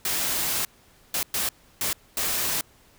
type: noise bursts at uneven times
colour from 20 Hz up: white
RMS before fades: -26 dBFS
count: 5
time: 0.05-0.65 / 1.14-1.23 / 1.34-1.49 / 1.81-1.93 / 2.17-2.61 s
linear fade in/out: 2 ms
effects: pink hiss -57 dBFS RMS until 2.98 s